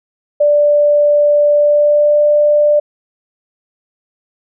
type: tone with pitch glide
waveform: sine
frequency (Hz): 587.3 to 592.4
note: D5 to D5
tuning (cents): 0 to +15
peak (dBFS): -7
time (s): 0.4-2.8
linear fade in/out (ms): 10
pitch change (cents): +15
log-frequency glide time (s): 1.53-2.21
effects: none